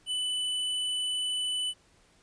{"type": "tone", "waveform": "square", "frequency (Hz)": 2991, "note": "F#7", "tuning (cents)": 18, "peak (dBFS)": -29, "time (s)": [0.06, 1.74], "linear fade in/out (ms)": 50, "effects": ["pink hiss -63 dBFS RMS until 2.22 s", "resampled to 22050 Hz"]}